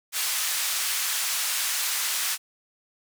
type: band-pass noise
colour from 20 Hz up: white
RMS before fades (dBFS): -27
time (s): 0.12-2.38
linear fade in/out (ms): 50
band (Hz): 1200 to 12000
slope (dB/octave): 12
effects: none